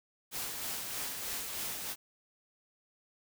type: noise with tremolo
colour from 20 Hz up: white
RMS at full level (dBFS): -37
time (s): 0.31-1.96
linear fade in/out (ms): 50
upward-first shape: sine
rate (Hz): 3.2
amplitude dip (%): 35
effects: none